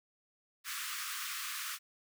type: high-pass noise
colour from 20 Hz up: pink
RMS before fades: -40 dBFS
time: 0.64-1.79 s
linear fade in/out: 50 ms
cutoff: 1100 Hz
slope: 96 dB/octave
effects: none